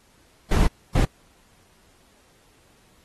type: noise bursts at uneven times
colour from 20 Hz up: brown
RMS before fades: -17 dBFS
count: 2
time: 0.51-0.67 / 0.95-1.05 s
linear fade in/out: 5 ms
effects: pink hiss -59 dBFS RMS until 3.04 s + AAC 32 kbps